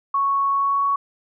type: tone with pitch glide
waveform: sine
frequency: 1108 to 1117.6 Hz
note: C#6 to C#6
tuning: -1 to +14 cents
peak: -17 dBFS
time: 0.14-0.96 s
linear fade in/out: 5 ms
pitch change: +15 cents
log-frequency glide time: 0.51-0.85 s
effects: none